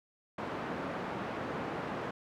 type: band-pass noise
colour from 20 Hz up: pink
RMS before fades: -38 dBFS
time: 0.38-2.11 s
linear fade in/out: 5 ms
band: 190 to 1500 Hz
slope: 12 dB/octave
effects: none